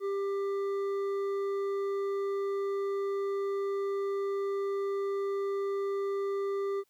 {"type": "tone with hard clipping", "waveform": "sine", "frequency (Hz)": 396, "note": "G4", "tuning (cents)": 18, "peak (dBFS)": -31, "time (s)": [0, 6.84], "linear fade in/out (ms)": 50, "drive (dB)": 7, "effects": ["white hiss -74 dBFS RMS until 6.89 s"]}